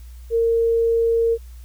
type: tone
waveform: sine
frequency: 460 Hz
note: A#4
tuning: 23 cents flat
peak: -15 dBFS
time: 0.3-1.38 s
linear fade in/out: 50 ms
effects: added 60 Hz sine -36 dBFS peak until 1.64 s + white hiss -55 dBFS RMS until 1.64 s